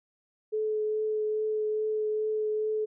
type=tone with vibrato; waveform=sine; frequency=430 Hz; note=A4; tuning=40 cents flat; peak=-26 dBFS; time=0.52-2.86 s; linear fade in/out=20 ms; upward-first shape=triangle; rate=2.4 Hz; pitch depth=12 cents each way; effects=none